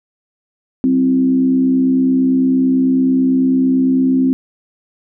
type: tone with frequency modulation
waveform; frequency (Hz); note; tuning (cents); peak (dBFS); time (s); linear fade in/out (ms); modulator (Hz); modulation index
sine; 261.6; C4; 0; -10; 0.84-4.33; 0; 69; 0.51
effects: none